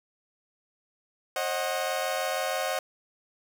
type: chord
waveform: sawtooth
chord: C diminished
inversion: none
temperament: equal with one note detuned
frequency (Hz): 536.1 / 622.3 / 740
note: C5 / Eb5 / Gb5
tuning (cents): +42 / 0 / 0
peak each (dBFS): -28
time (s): 1.36-2.79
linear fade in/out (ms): 2
effects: none